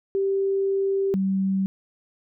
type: tone pair in turn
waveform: sine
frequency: 390.8 / 192.49 Hz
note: G4 / G3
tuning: -5 / -31 cents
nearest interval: octave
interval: 1226 cents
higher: first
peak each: -20 dBFS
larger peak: neither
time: 0.15-1.14 / 1.14-1.66 s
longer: first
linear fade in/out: 0 ms
effects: none